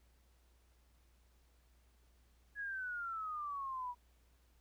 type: exponential sweep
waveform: sine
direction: down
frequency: 1688 to 963 Hz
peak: -39 dBFS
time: 2.55-3.95 s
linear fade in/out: 50 ms
effects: added 60 Hz sine -67 dBFS peak until 4.6 s + pink hiss -75 dBFS RMS until 4.6 s